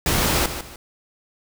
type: noise with echo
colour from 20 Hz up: pink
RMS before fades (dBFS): -20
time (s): 0.06-0.46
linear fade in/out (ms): 2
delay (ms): 150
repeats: 2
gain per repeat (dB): -10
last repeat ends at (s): 0.76
effects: none